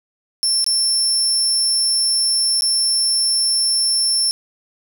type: tone with dropouts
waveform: 30% pulse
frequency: 5380 Hz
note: E8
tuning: 34 cents sharp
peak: -11 dBFS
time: 0.43-4.31 s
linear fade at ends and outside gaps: 0 ms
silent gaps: 0.643-0.664 / 2.609-2.621 s
effects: 8-bit